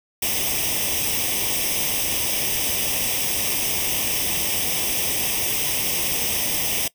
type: noise with comb filter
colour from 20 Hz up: white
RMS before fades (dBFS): -23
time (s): 0.22-6.88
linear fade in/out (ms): 5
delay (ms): 0.35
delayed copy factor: +0.8
effects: noise-tail reverb RT60 0.1 s tail -20 dB re dry